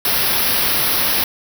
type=band-stop noise; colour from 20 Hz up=white; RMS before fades=-17 dBFS; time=0.05-1.24 s; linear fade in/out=2 ms; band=5700 to 10000 Hz; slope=96 dB/octave; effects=none